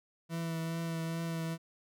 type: tone with vibrato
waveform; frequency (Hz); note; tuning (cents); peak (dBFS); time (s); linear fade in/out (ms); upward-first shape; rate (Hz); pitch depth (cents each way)
40% pulse; 164.81; E3; 0; -33; 0.29-1.58; 50; triangle; 2.4; 21
effects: none